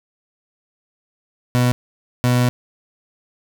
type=tone bursts at uneven times; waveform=30% pulse; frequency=123.5 Hz; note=B2; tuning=in tune; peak=-11 dBFS; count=2; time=1.55-1.72 / 2.24-2.49 s; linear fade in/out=0 ms; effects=none